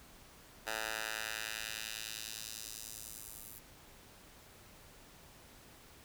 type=tone with high-pass filter sweep; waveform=10% pulse; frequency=110 Hz; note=A2; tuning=in tune; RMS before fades=-43 dBFS; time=0.66-3.6 s; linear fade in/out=20 ms; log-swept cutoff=960 to 12000 Hz; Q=0.96; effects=pink hiss -58 dBFS RMS until 6.04 s